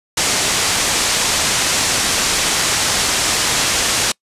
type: low-pass noise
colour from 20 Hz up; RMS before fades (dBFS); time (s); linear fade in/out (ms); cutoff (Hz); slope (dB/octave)
white; -17; 0.17-4.12; 5; 8500; 24
effects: noise-tail reverb RT60 0.1 s tail -26 dB re dry + resampled to 32000 Hz